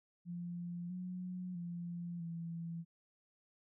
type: tone with pitch steps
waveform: sine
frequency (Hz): 173.9 / 181.7 / 172.8 / 167.4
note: F3 / F#3 / F3 / E3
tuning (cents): -7 / -31 / -18 / +27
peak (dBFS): -40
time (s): 0.25-2.85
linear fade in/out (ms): 50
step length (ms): 650
effects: none